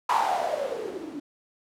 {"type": "noise with low-pass filter sweep", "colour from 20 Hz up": "violet", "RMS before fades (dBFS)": -28, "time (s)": [0.09, 1.2], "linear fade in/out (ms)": 5, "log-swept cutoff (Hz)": [1000, 280], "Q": 9.8, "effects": []}